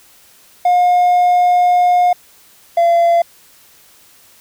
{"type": "tone pair in turn", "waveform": "triangle", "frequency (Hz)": [715, 682.9], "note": ["F5", "F5"], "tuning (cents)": [41, -39], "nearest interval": "minor second", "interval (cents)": 80, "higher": "first", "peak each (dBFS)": -6, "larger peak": "neither", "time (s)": [[0.65, 2.13], [2.77, 3.22]], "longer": "first", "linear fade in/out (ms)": 5, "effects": ["tanh soft clip ceiling -2 dBFS", "white hiss -47 dBFS RMS until 4.4 s"]}